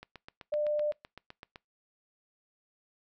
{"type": "click train", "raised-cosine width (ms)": 0.3, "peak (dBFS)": -29, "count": 13, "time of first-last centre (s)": [0.03, 1.559], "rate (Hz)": 7.85}
{"type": "tone", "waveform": "sine", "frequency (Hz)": 597, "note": "D5", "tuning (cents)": 28, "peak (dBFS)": -27, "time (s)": [0.52, 0.92], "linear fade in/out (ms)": 10}
{"effects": ["noise-tail reverb RT60 0.2 s tail -24 dB re dry"]}